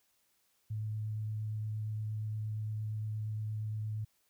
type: tone with vibrato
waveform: sine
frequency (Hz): 107.8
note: A2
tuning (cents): -35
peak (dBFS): -34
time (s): 0.7-4.05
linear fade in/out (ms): 10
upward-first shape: sine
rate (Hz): 8.6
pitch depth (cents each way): 10
effects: white hiss -74 dBFS RMS until 4.29 s